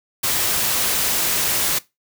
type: noise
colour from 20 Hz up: white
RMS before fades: -20 dBFS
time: 0.23-1.79 s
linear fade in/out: 10 ms
effects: noise-tail reverb RT60 0.2 s tail -19 dB re dry